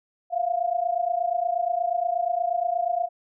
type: tone pair together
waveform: sine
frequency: 684 / 712.4 Hz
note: F5 / F5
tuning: -36 / +34 cents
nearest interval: minor second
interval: 70 cents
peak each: -25 dBFS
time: 0.3-3.09 s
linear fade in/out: 50 ms
effects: none